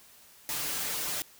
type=noise with comb filter; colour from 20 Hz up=white; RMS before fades=-33 dBFS; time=0.49-1.22 s; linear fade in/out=0 ms; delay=6.7 ms; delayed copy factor=+0.95; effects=white hiss -56 dBFS RMS until 1.39 s